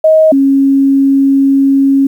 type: tone pair in turn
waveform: sine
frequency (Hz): 631 / 273.7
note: D#5 / C#4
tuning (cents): +24 / -22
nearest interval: octave + major second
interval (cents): 1446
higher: first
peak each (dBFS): -3 / -5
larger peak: first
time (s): 0.04-0.32 / 0.32-2.07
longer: second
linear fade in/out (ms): 5
effects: 7-bit